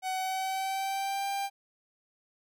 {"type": "tone with pitch glide", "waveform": "45% pulse", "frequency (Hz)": [750, 793.2], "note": ["F#5", "G5"], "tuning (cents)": [23, 20], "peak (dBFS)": -30, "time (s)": [0.02, 1.5], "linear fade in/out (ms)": 50, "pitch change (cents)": 97, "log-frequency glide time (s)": [0.14, 1.28], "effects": []}